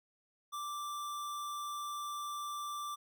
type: tone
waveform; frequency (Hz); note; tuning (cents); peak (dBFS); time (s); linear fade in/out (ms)
square; 1174.7; D6; 0; -39; 0.52-2.96; 20
effects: none